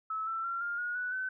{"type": "tone with pitch steps", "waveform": "sine", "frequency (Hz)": [1300, 1334.2, 1369.4, 1405.4, 1442.4, 1480.4, 1519.4], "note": ["E6", "E6", "F6", "F6", "F#6", "F#6", "F#6"], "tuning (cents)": [-24, 20, -34, 10, -45, 0, 46], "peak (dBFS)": -32, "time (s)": [0.1, 1.29], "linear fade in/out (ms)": 5, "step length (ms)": 170, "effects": []}